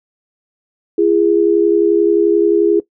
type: tone pair together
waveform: sine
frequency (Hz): 339.4 / 410.8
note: F4 / G#4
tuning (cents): -49 / -19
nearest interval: minor third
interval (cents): 330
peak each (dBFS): -12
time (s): 0.98-2.8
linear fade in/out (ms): 5
effects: noise-tail reverb RT60 0.1 s tail -17 dB re dry